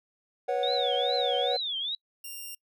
triangle chord, B suspended second, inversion none, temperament equal with one note detuned, 487.9 / 554.4 / 740 Hz, B4 / C#5 / F#5, -21 / 0 / 0 cents, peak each -28 dBFS, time 0.48-1.57 s, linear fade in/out 10 ms
sine tone with vibrato, 3577 Hz, A7, 28 cents sharp, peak -29 dBFS, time 0.63-1.95 s, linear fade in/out 2 ms, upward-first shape triangle, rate 2.4 Hz, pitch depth 250 cents each way
5% pulse tone, 2786 Hz, F7, 5 cents flat, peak -29 dBFS, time 2.24-2.55 s, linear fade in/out 5 ms
effects noise-tail reverb RT60 0.1 s tail -26 dB re dry

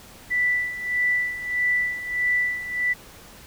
sine tone with tremolo, 1975 Hz, B6, in tune, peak -18 dBFS, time 0.3-2.94 s, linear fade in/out 20 ms, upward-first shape sine, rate 1.6 Hz, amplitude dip 75%, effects pink hiss -46 dBFS RMS until 3.46 s

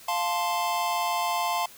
square chord, F major, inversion none, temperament equal, 698.5 / 880 / 1046.5 Hz, F5 / A5 / C6, 0 / 0 / 0 cents, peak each -30 dBFS, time 0.08-1.66 s, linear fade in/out 5 ms, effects white hiss -49 dBFS RMS until 1.77 s

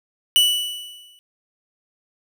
45% pulse tone with exponential decay, 2960 Hz, F#7, in tune, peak -10 dBFS, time 0.36-1.19 s, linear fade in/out 0 ms, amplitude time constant 180 ms, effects none

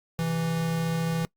square tone pair together, 130.81 / 164.81 Hz, C3 / E3, 0 / 0 cents, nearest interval major third, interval 400 cents, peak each -36 / -26 dBFS, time 0.19-1.25 s, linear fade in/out 0 ms, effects noise-tail reverb RT60 0.1 s tail -24 dB re dry + Opus 48 kbps

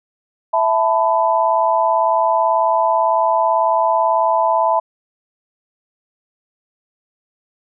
sine chord, E suspended fourth, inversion none, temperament equal with one note detuned, 659.3 / 880 / 998.1 Hz, E5 / A5 / B5, 0 / 0 / +18 cents, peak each -17 dBFS, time 0.53-4.8 s, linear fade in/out 10 ms, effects none

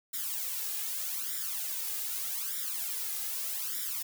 blue noise with flanger, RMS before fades -35 dBFS, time 0.13-4.03 s, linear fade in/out 10 ms, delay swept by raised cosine 0.55 to 2.45 ms, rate 0.82 Hz, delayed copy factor +1, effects none

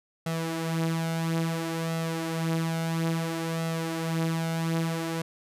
sawtooth tone with flanger, 164 Hz, E3, 9 cents flat, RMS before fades -29 dBFS, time 0.26-5.22 s, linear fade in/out 5 ms, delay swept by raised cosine 1.5 to 7.5 ms, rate 0.59 Hz, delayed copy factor +0.55, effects resampled to 32000 Hz

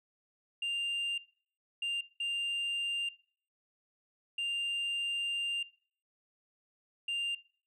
sine tone bursts at uneven times, 2794 Hz, F7, in tune, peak -29 dBFS, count 5, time 0.62-1.18 / 1.82-2.01 / 2.2-3.09 / 4.38-5.63 / 7.08-7.35 s, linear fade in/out 5 ms, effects noise-tail reverb RT60 0.5 s tail -22 dB re dry + tanh soft clip ceiling -31 dBFS

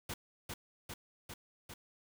pink noise with echo, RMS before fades -41 dBFS, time 0.09-0.14 s, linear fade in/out 5 ms, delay 400 ms, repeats 4, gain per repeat -2 dB, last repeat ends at 1.74 s, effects none

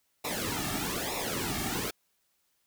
pink noise with flanger, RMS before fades -33 dBFS, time 0.24-1.91 s, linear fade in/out 10 ms, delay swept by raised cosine 0.64 to 2.04 ms, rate 1.1 Hz, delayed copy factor -0.85, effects white hiss -74 dBFS RMS until 2.66 s

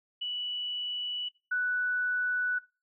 sine tone pair in turn, 2954 / 1483.8 Hz, F#7 / F#6, -3 / +4 cents, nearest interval octave, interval 1193 cents, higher first, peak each -31 / -26 dBFS, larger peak second, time 0.21-1.29 / 1.51-2.59 s, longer neither, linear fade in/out 10 ms, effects noise-tail reverb RT60 0.3 s tail -21 dB re dry

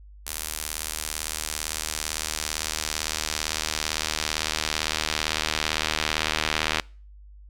sawtooth tone with band-pass filter sweep, 77.78 Hz, D#2, in tune, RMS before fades -29 dBFS, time 0.26-6.81 s, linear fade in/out 10 ms, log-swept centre 11000 to 3000 Hz, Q 0.92, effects noise-tail reverb RT60 0.4 s tail -25 dB re dry + added 50 Hz sine -44 dBFS peak until 7.49 s

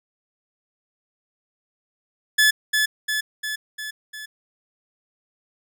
sawtooth tone with echo, 1722 Hz, A6, 38 cents flat, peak -10 dBFS, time 2.38-2.51 s, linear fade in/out 10 ms, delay 350 ms, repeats 5, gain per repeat -4 dB, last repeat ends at 4.26 s, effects none

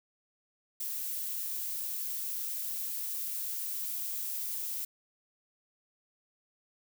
violet noise, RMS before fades -36 dBFS, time 0.8-4.85 s, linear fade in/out 5 ms, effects none

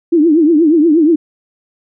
sine tone with vibrato, 317.5 Hz, D#4, 35 cents sharp, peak -6 dBFS, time 0.12-1.16 s, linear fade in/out 10 ms, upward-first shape triangle, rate 8.4 Hz, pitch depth 180 cents each way, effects none

